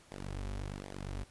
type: tone with flanger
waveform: sawtooth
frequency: 48.56 Hz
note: G1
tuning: 16 cents flat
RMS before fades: -41 dBFS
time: 0.11-1.24 s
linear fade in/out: 10 ms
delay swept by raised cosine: 0.7 to 6.6 ms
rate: 1.3 Hz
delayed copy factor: -1
effects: pink hiss -61 dBFS RMS until 1.3 s + resampled to 24000 Hz